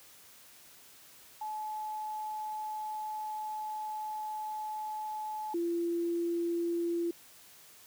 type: tone pair in turn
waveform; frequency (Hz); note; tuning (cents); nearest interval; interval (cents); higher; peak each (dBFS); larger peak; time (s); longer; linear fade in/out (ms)
sine; 858 / 341.2; A5 / F4; -44 / -40; octave + major third; 1596; first; -35 / -29; second; 1.41-5.54 / 5.54-7.11; first; 5
effects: white hiss -56 dBFS RMS until 7.86 s + high-pass 60 Hz 12 dB/octave